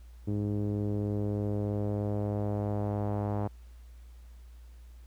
sawtooth tone with low-pass filter sweep, 103.2 Hz, G#2, 10 cents flat, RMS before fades -31 dBFS, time 0.27-3.48 s, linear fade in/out 10 ms, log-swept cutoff 340 to 830 Hz, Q 1.8, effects added 59 Hz sine -47 dBFS peak until 5.06 s + pink hiss -66 dBFS RMS until 5.06 s

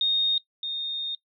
sine tone pair in turn, 3700 / 3677 Hz, A#7 / A#7, -14 / -24 cents, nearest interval unison, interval 10 cents, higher first, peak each -20 / -28 dBFS, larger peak first, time 0.01-0.38 / 0.63-1.15 s, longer second, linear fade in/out 2 ms, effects noise-tail reverb RT60 0.1 s tail -20 dB re dry

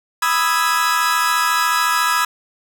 40% pulse chord, E major seventh, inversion second, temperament equal, 987.8 / 1244.5 / 1318.5 / 1661.2 Hz, B5 / D#6 / E6 / G#6, 0 / 0 / 0 / 0 cents, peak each -20 dBFS, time 0.22-2.25 s, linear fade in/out 5 ms, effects none

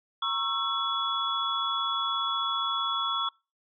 sine tone cluster, 942 / 1097 / 1334 / 3389 Hz, A#5 / C#6 / E6 / G#7, +18 / -18 / +20 / +34 cents, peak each -38 / -32 / -31 / -30 dBFS, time 0.22-3.29 s, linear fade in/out 5 ms, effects noise-tail reverb RT60 0.3 s tail -26 dB re dry

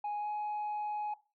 sine tone with pitch glide, 830.6 to 839.3 Hz, G#5 to G#5, 0 to +18 cents, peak -31 dBFS, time 0.04-1.14 s, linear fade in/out 5 ms, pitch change +18 cents, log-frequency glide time 0.19-0.28 s, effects noise-tail reverb RT60 0.3 s tail -18 dB re dry + tanh soft clip ceiling -32 dBFS

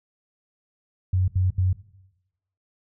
sine tone bursts, 92.5 Hz, F#2, in tune, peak -18 dBFS, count 3, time 1.13-1.73 s, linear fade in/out 5 ms, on 150 ms, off 75 ms, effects noise-tail reverb RT60 0.9 s tail -17 dB re dry

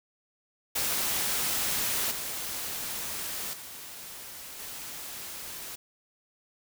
white noise with level steps, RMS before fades -29 / -35 / -43 / -40 dBFS, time 0.75-5.76 s, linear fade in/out 10 ms, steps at 2.11 / 3.53 / 4.59 s, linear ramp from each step 5 ms, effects none

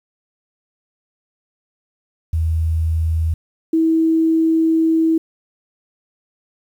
sine tone pair in turn, 80.9 / 323.6 Hz, E2 / E4, -32 / -32 cents, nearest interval 2 octaves, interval 2400 cents, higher second, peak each -15 / -12 dBFS, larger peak second, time 2.33-3.34 / 3.73-5.18 s, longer second, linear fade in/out 5 ms, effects 8-bit

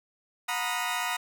20% pulse chord, B major seventh, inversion second, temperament equal with one note detuned, 725.6 / 932.3 / 987.8 / 1244.5 Hz, F#5 / A#5 / B5 / D#6, -34 / 0 / 0 / 0 cents, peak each -29 dBFS, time 0.48-1.17 s, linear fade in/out 10 ms, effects none

